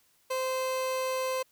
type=tone; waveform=30% pulse; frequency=519 Hz; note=C5; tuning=14 cents flat; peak=-26 dBFS; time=0.3-1.43 s; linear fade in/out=10 ms; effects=white hiss -67 dBFS RMS until 1.51 s